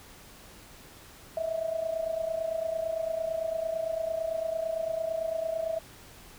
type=tone with amplitude modulation; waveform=sine; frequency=651 Hz; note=E5; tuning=22 cents flat; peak=-25 dBFS; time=1.37-5.79 s; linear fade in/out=2 ms; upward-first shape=sine; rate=28.9 Hz; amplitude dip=75%; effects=pink hiss -51 dBFS RMS until 6.38 s